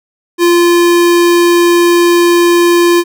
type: tone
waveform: square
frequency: 346.2 Hz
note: F4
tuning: 15 cents flat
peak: -6 dBFS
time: 0.38-3.04 s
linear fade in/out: 50 ms
effects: none

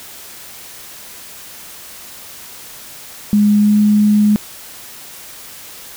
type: tone with pitch glide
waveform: sine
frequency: 207.7 to 209.4 Hz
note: G#3 to G#3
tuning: 0 to +15 cents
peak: -8 dBFS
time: 3.33-4.36 s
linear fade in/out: 0 ms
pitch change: +15 cents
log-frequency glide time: 3.58-3.71 s
effects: white hiss -35 dBFS RMS until 5.96 s

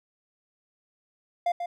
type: tone with echo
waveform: triangle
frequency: 698.5 Hz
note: F5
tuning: in tune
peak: -20 dBFS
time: 1.46-1.52 s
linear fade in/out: 5 ms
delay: 140 ms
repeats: 1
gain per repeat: -7 dB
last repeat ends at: 1.66 s
effects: none

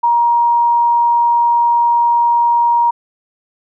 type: tone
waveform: sine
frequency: 945 Hz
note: A#5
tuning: 23 cents sharp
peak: -9 dBFS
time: 0.03-2.91 s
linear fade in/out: 10 ms
effects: none

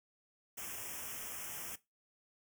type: band-stop noise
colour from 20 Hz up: white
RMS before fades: -44 dBFS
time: 0.57-1.76 s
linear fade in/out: 10 ms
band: 3300 to 5300 Hz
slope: 96 dB/octave
effects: noise-tail reverb RT60 0.2 s tail -18 dB re dry

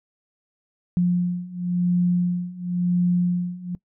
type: beating tone pair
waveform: sine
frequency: 176.7 / 177.65 Hz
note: F3 / F3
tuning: +21 / +30 cents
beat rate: 0.95 Hz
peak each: -23 / -21 dBFS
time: 0.97-3.75 s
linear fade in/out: 0 ms
effects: noise-tail reverb RT60 0.1 s tail -21 dB re dry

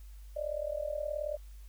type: tone with amplitude modulation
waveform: sine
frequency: 597 Hz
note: D5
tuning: 28 cents sharp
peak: -29 dBFS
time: 0.36-1.37 s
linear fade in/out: 10 ms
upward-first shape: sine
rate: 38.8 Hz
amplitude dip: 85%
effects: added 50 Hz sine -46 dBFS peak until 1.68 s + white hiss -65 dBFS RMS until 1.68 s

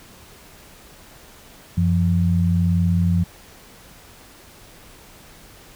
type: tone pair together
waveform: sine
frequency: 91.62 / 172.8 Hz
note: F#2 / F3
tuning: -17 / -18 cents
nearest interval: major seventh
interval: 1099 cents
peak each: -18 dBFS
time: 1.77-3.24 s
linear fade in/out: 10 ms
effects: pink hiss -46 dBFS RMS until 5.75 s

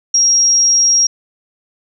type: tone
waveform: sine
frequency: 5620 Hz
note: F8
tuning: 10 cents sharp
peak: -8 dBFS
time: 0.14-1.07 s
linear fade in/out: 5 ms
effects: none

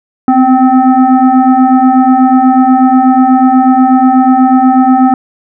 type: tone with frequency modulation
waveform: sine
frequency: 261.6 Hz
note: C4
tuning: in tune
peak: -3 dBFS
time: 0.28-5.14 s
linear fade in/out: 2 ms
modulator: 515 Hz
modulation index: 1.3
effects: none

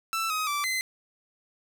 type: tone with pitch steps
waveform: sawtooth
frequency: 1328 / 1261 / 1165 / 2052 Hz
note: E6 / D#6 / D6 / C7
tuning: +12 / +23 / -14 / -34 cents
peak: -23 dBFS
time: 0.13-0.81 s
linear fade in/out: 0 ms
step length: 170 ms
effects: none

